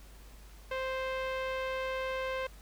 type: tone with low-pass filter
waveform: sawtooth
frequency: 523.3 Hz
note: C5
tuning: in tune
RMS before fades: -35 dBFS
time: 0.71-2.47 s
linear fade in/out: 5 ms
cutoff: 2700 Hz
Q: 1.3
effects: added 50 Hz sine -50 dBFS peak until 2.61 s + pink hiss -58 dBFS RMS until 2.61 s